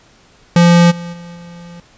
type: tone with level steps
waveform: square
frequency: 172.4 Hz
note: F3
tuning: 22 cents flat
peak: -6 / -25 / -31 / -33 dBFS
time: 0.56-1.8 s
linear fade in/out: 2 ms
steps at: 0.9 / 1.12 / 1.34 s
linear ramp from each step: 20 ms
effects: pink hiss -48 dBFS RMS until 1.97 s + resampled to 16000 Hz